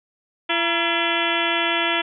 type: harmonic tone with a mistuned harmonic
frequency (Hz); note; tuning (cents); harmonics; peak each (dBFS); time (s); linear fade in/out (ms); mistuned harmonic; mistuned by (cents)
338.2; E4; +44; 1 / 2 / 3 / 4 / 5 / 6 / 7 / 8 / 9 / 10; -28 / -28 / -28 / -28 / -28 / -28 / -28 / -28 / -28 / -28; 0.49-2.02; 10; 3; -94
effects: none